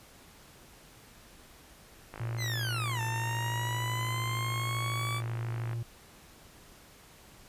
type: click train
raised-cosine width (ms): 0.5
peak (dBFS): -27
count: 191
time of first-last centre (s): 2.14-5.732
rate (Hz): 52.9
type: tone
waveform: triangle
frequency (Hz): 116.54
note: A#2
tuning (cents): 0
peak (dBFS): -30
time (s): 2.2-5.83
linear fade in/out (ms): 5
type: linear two-way sweep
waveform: 20% pulse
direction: down then up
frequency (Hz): 2107 to 889 to 1158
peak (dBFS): -29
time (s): 2.37-5.22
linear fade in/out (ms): 50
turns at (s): 3.01
effects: pink hiss -55 dBFS RMS until 7.48 s + resampled to 32000 Hz